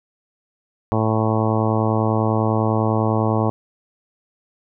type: harmonic tone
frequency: 110 Hz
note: A2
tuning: in tune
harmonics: 1 / 2 / 3 / 4 / 5 / 6 / 7 / 8 / 9 / 10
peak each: -20 / -23 / -25 / -26 / -27 / -28 / -28 / -29 / -30 / -30 dBFS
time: 0.92-3.5 s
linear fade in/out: 0 ms
effects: none